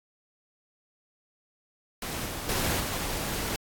pink noise with level steps, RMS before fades -34 / -36 / -28 / -32 dBFS, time 2.02-3.56 s, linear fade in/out 2 ms, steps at 2.26 / 2.49 / 2.8 s, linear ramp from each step 2 ms, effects AAC 64 kbps

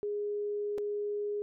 sine tone with dropouts, 413.3 Hz, G#4, 8 cents flat, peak -31 dBFS, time 0.03-1.42 s, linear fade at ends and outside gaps 0 ms, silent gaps 0.779-0.783 s, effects none

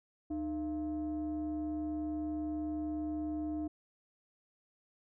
sine tone with frequency modulation, 305.1 Hz, D#4, 34 cents flat, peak -33 dBFS, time 0.3-3.68 s, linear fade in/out 10 ms, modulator 377 Hz, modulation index 0.48, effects tanh soft clip ceiling -29 dBFS

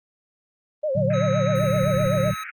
sine tone with vibrato, 570 Hz, C#5, 48 cents sharp, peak -21 dBFS, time 0.83-2.31 s, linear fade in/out 10 ms, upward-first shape sine, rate 7.8 Hz, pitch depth 150 cents each way
sine chord, Bb augmented, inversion none, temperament equal, 116.54 / 146.83 / 185 Hz, Bb2 / D3 / F#3, 0 / 0 / 0 cents, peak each -25 dBFS, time 0.95-2.34 s, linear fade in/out 10 ms
white band-pass noise, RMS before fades -38 dBFS, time 1.1-2.51 s, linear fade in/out 5 ms, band 1300 to 2500 Hz, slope 96 dB/octave
square tone, 1283 Hz, E6, 47 cents flat, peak -31 dBFS, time 1.13-2.44 s, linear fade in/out 10 ms
effects Opus 24 kbps

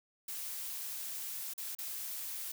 blue noise with dropouts, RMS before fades -41 dBFS, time 0.28-2.52 s, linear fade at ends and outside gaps 5 ms, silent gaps 1.537-1.578 / 1.751-1.785 s, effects none

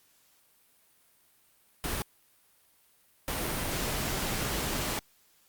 pink noise bursts at uneven times, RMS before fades -32 dBFS, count 2, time 1.84-2.02 / 3.28-4.99 s, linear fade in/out 0 ms, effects white hiss -65 dBFS RMS until 5.48 s + Opus 48 kbps

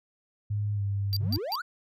sine tone with pitch glide, 103.6 to 99.9 Hz, G#2 to G2, -4 to +33 cents, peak -26 dBFS, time 0.5-1.38 s, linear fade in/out 10 ms, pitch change -63 cents, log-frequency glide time 0.74-0.82 s
square tone bursts, 4695 Hz, D8, 1 cent flat, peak -29 dBFS, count 3, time 1.13-1.555 s, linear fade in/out 0 ms, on 35 ms, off 160 ms
triangle exponential sweep, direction up, 111.9 to 1551 Hz, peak -29 dBFS, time 1.2-1.62 s, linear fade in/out 10 ms
effects none

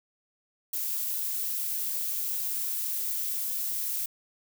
violet noise, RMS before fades -31 dBFS, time 0.73-4.06 s, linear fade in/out 5 ms, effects none

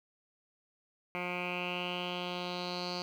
10% pulse tone with low-pass filter sweep, 178.3 Hz, F3, 36 cents sharp, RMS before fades -37 dBFS, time 1.15-3.02 s, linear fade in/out 0 ms, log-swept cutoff 2200 to 4600 Hz, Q 5.7, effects 10-bit

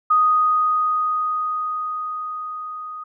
sine tone with level ramp, 1244.5 Hz, D#6, in tune, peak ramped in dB -12 to -30 dBFS, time 0.1-3.04 s, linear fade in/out 10 ms, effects none

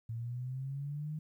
sine linear sweep, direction up, 112.5 to 155.56 Hz, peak -36 dBFS, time 0.09-1.19 s, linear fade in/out 5 ms, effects 12-bit

